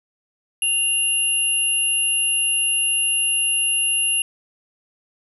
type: tone pair together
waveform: sine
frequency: 2794 / 11041 Hz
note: F7 / F9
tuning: 0 / -21 cents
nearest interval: 2 octaves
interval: 2379 cents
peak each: -20 dBFS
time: 0.62-4.22 s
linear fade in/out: 2 ms
effects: none